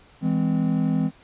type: chord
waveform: triangle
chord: E augmented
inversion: none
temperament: just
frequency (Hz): 164.81 / 206 / 257.5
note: E3 / G#3 / B#3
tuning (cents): 0 / -14 / -28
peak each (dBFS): -21 / -23 / -22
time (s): 0.21-1.11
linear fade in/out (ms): 50
effects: pink hiss -53 dBFS RMS until 1.23 s + resampled to 8000 Hz